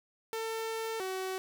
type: tone pair in turn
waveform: sawtooth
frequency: 448.1 / 376.8 Hz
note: A4 / F#4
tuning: +32 / +32 cents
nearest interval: minor third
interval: 300 cents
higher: first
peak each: -30 / -30 dBFS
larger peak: neither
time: 0.33-1 / 1-1.38 s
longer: first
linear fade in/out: 0 ms
effects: none